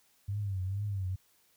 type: tone with vibrato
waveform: sine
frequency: 98 Hz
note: G2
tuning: in tune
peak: -31 dBFS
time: 0.28-1.16 s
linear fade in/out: 10 ms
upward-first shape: triangle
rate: 2.2 Hz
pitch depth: 120 cents each way
effects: white hiss -68 dBFS RMS until 1.56 s